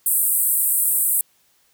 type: band-pass noise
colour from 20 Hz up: white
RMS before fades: -19 dBFS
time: 0.06-1.21 s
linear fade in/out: 2 ms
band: 8100 to 16000 Hz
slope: 96 dB/octave
effects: white hiss -61 dBFS RMS until 1.73 s